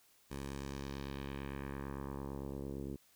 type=tone with low-pass filter sweep; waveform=10% pulse; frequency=68.9 Hz; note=C#2; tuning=10 cents flat; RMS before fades=-43 dBFS; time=0.3-2.97 s; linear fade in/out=20 ms; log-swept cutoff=12000 to 350 Hz; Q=1.4; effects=white hiss -68 dBFS RMS until 3.15 s